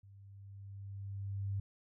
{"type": "tone with level ramp", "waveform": "sine", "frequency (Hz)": 98.9, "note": "G2", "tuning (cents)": 16, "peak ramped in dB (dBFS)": [-55, -33], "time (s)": [0.03, 1.6], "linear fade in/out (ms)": 5, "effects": []}